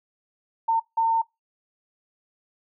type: tone bursts at uneven times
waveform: sine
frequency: 907 Hz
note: A#5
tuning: 48 cents flat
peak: -18 dBFS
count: 2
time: 0.68-0.8 / 0.97-1.22 s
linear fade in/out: 10 ms
effects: noise-tail reverb RT60 0.2 s tail -23 dB re dry